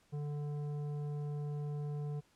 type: tone with tanh clipping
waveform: sine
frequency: 146.83 Hz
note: D3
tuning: in tune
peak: -38 dBFS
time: 0.12-2.21 s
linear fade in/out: 20 ms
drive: 11 dB
effects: pink hiss -70 dBFS RMS until 2.35 s + low-pass 10000 Hz 12 dB/octave